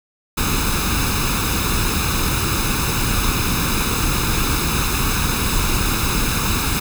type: noise with comb filter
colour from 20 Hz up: pink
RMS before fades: -19 dBFS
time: 0.37-6.8 s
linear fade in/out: 10 ms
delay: 0.78 ms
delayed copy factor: +0.7
effects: none